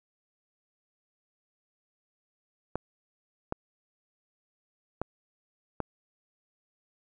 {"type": "clicks", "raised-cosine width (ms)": 1, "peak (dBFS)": -16, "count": 4, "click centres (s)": [2.756, 3.524, 5.016, 5.803], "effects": []}